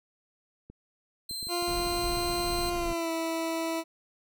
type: clicks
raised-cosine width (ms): 3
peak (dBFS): -33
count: 11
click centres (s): 0.7 / 1.311 / 1.428 / 1.47 / 1.625 / 1.801 / 1.925 / 2.123 / 2.172 / 2.447 / 2.524
type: tone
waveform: sawtooth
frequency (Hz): 4118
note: C8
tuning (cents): -28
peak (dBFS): -31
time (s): 1.29-2.7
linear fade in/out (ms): 5
type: tone with pitch glide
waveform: 20% pulse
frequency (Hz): 349.2 to 327.7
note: F4 to E4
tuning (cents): 0 to -10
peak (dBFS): -24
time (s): 1.48-3.84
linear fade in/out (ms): 50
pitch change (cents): -110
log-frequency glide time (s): 2.74-3.11
type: noise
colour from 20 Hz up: brown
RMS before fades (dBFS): -37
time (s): 1.67-2.94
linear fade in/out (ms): 10
effects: none